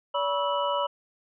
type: tone cluster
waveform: sine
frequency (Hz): 572 / 975 / 1108 / 1309 / 2957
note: D5 / B5 / C#6 / E6 / F#7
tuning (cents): -46 / -23 / -1 / -13 / -2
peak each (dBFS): -28 / -28 / -36 / -32 / -35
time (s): 0.14-0.87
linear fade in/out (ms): 10
effects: none